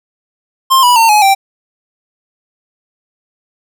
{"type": "tone with pitch steps", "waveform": "square", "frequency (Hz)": [1056, 979.6, 908.7, 843, 782], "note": ["C6", "B5", "A#5", "G#5", "G5"], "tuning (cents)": [16, -14, -44, 26, -4], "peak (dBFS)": -6, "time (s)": [0.7, 1.35], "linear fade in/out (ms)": 20, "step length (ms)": 130, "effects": []}